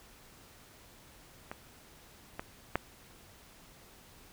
clicks, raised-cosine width 0.5 ms, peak -24 / -22 / -13 dBFS, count 3, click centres 1.515 / 2.395 / 2.756 s, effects pink hiss -57 dBFS RMS until 4.32 s

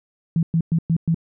sine tone bursts, 164.81 Hz, E3, in tune, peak -15 dBFS, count 5, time 0.36-1.145 s, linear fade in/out 2 ms, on 69 ms, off 110 ms, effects none

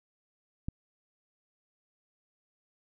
click, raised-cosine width 5 ms, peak -21 dBFS, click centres 0.685 s, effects none

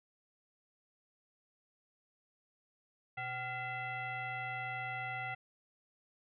sine tone with frequency modulation, 1396.9 Hz, F6, in tune, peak -37 dBFS, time 3.17-5.35 s, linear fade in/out 10 ms, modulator 636 Hz, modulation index 1.7, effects none

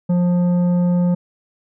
sine tone with tanh clipping, 176.8 Hz, F3, 22 cents sharp, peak -15 dBFS, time 0.09-1.15 s, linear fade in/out 10 ms, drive 9 dB, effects none

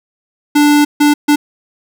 square tone bursts at uneven times, 293.7 Hz, D4, in tune, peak -7 dBFS, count 3, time 0.55-0.85 / 1-1.14 / 1.28-1.36 s, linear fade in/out 10 ms, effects none

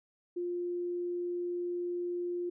sine tone, 351.7 Hz, F4, 12 cents sharp, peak -32 dBFS, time 0.36-2.5 s, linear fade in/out 10 ms, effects none

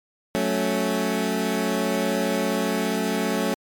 20% pulse chord, F# minor, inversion none, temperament equal, 185 / 220 / 277.2 Hz, F#3 / A3 / C#4, 0 / 0 / 0 cents, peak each -22 / -20 / -22 dBFS, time 0.35-3.54 s, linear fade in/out 0 ms, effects MP3 96 kbps

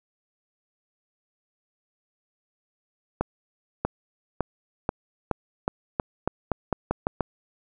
accelerating click train, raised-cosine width 1 ms, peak -9 dBFS, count 13, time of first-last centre 3.21-7.207 s, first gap 640 ms, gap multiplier 0.87, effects none

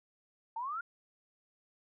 sine exponential sweep, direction up, 880 to 1437 Hz, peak -35 dBFS, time 0.56-0.81 s, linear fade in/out 5 ms, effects none

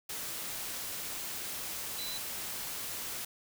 sine tone in noise, 3994 Hz, B7, 19 cents sharp, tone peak -39 dBFS, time 1.98-2.18 s, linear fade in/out 5 ms, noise white, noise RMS -39 dBFS, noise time 0.09-3.25 s, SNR -3 dB, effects none

